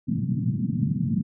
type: band-pass noise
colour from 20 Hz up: pink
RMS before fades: -25 dBFS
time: 0.07-1.23 s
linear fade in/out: 20 ms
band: 110 to 250 Hz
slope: 48 dB/octave
effects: none